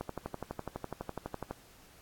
click train, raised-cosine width 1 ms, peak -22 dBFS, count 19, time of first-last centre 0.01-1.51 s, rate 12 Hz, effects pink hiss -59 dBFS RMS until 2.01 s + AAC 64 kbps

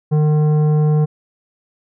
sine tone with tanh clipping, 151.8 Hz, D#3, 42 cents flat, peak -13 dBFS, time 0.11-1.06 s, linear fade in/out 20 ms, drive 11 dB, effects none

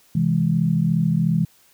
sine chord, C augmented, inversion none, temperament equal, 130.81 / 164.81 / 207.7 Hz, C3 / E3 / G#3, 0 / 0 / 0 cents, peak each -24 / -18 / -23 dBFS, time 0.15-1.45 s, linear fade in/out 5 ms, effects white hiss -56 dBFS RMS until 1.73 s

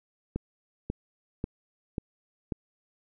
click train, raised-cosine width 3 ms, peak -17 dBFS, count 5, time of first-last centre 0.36-2.522 s, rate 1.85 Hz, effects none

